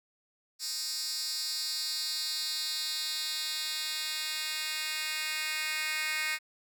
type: tone with high-pass filter sweep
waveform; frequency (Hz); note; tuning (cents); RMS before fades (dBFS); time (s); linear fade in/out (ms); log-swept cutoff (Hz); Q
10% pulse; 310; D#4; -6; -34; 0.59-6.39; 50; 5400 to 2300; 2.7
effects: none